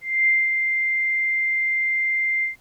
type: tone with ADSR envelope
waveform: sine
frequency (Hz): 2093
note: C7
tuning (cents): 0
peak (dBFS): -14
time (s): 0.01-2.56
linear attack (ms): 260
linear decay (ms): 220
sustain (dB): -5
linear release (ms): 130
effects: pink hiss -58 dBFS RMS until 2.6 s